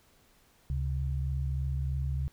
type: tone pair together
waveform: sine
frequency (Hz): 70.6 / 133.74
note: C#2 / C3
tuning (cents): +32 / +38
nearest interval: major seventh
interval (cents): 1106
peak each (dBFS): -30 / -33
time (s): 0.7-2.28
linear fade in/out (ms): 0
effects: pink hiss -64 dBFS RMS until 2.32 s